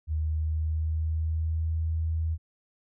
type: tone with pitch glide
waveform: sine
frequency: 77.78 to 80.57 Hz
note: D#2 to E2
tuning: 0 to -39 cents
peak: -25 dBFS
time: 0.07-2.38 s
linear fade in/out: 50 ms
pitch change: +61 cents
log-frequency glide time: 0.17-1.73 s
effects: none